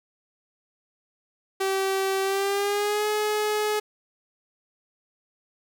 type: tone with pitch glide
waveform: sawtooth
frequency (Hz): 385.9 to 423.3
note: G4 to G#4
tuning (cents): -27 to +33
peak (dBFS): -19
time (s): 1.6-3.8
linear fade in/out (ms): 10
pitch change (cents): +160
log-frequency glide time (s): 2.22-3.07
effects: none